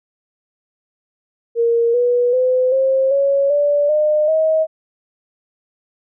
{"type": "tone with pitch steps", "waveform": "sine", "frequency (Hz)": [466.2, 487.1, 509, 531.8, 555.7, 580.6, 606.7, 633.9], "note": ["A#4", "B4", "C5", "C5", "C#5", "D5", "D#5", "D#5"], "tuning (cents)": [0, -24, -48, 28, 4, -20, -44, 32], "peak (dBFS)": -12, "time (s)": [1.55, 4.67], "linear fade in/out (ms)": 50, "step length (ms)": 390, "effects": []}